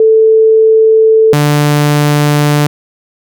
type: tone pair in turn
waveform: sine / sawtooth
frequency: 441.5 / 147.33 Hz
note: A4 / D3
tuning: +6 / +6 cents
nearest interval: octave + perfect fifth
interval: 1900 cents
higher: first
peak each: -3 dBFS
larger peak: neither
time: 0-1.33 / 1.33-2.67 s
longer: second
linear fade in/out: 2 ms
effects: none